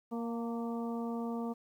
harmonic tone with a mistuned harmonic, 233.1 Hz, A#3, in tune, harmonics 1 / 2 / 3 / 4 / 5, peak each -35 / -41 / -45 / -47 / -49 dBFS, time 0.11-1.54 s, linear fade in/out 20 ms, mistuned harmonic 4, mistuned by -31 cents, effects 11-bit

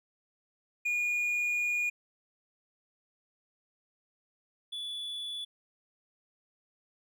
triangle tone pair in turn, 2439 / 3442 Hz, D#7 / A7, -35 / -39 cents, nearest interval tritone, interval 596 cents, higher second, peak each -26 / -34 dBFS, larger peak first, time 0.85-1.9 / 4.72-5.45 s, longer first, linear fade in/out 10 ms, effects none

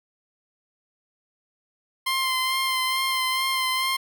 15% pulse tone with vibrato, 1046.5 Hz, C6, in tune, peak -16 dBFS, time 2.06-3.97 s, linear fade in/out 10 ms, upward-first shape sine, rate 2.3 Hz, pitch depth 23 cents each way, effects none

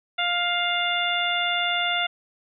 harmonic tone, 702 Hz, F5, 9 cents sharp, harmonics 1 / 2 / 3 / 4 / 5, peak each -28 / -28 / -28 / -28 / -28 dBFS, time 0.18-2.07 s, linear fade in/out 10 ms, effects none

